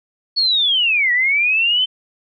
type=linear two-way sweep; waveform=sine; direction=down then up; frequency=4435 to 1904 to 3097 Hz; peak=-13 dBFS; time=0.36-1.86 s; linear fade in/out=20 ms; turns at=1.12 s; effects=none